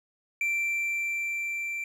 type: tone with level ramp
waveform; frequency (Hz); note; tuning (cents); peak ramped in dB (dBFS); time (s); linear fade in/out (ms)
triangle; 2349; D7; 0; -23 to -29; 0.41-1.84; 2
effects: none